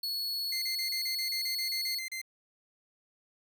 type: tone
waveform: 45% pulse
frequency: 4383 Hz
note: C#8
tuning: 20 cents flat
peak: -31 dBFS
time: 0.03-1.99 s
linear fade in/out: 5 ms
type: tone bursts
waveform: sawtooth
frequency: 2081 Hz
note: C7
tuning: 10 cents flat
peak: -32 dBFS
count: 13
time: 0.52-2.216 s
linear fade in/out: 5 ms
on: 100 ms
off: 33 ms
effects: none